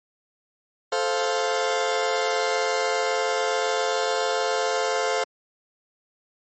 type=chord; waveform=sawtooth; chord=F major; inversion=first; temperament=just; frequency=436.5 / 523.8 / 698.5 Hz; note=A4 / C5 / F5; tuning=-14 / +2 / 0 cents; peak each=-22 / -22 / -23 dBFS; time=0.92-5.24 s; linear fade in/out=5 ms; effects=MP3 32 kbps